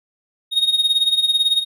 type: tone with tremolo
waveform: triangle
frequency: 3729 Hz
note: A#7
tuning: in tune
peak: -10 dBFS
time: 0.51-1.65 s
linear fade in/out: 50 ms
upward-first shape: sine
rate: 18 Hz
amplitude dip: 75%
effects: none